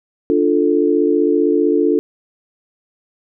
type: chord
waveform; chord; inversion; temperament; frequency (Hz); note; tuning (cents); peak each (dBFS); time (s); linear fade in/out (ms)
sine; D minor; none; equal; 293.7 / 349.2 / 440; D4 / F4 / A4; 0 / 0 / 0; -16; 0.3-1.99; 0
effects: none